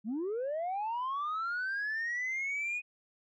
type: linear sweep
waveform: sine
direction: up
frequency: 196.8 to 2489 Hz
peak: -30 dBFS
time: 0.04-2.82 s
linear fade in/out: 50 ms
effects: tanh soft clip ceiling -30 dBFS